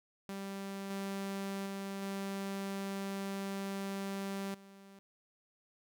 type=tone with level steps; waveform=sawtooth; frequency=196.2 Hz; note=G3; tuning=2 cents sharp; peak=-36 / -33 / -35 / -33 / -50 dBFS; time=0.29-4.99 s; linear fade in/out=0 ms; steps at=0.9 / 1.66 / 2.02 / 4.54 s; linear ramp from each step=5 ms; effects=none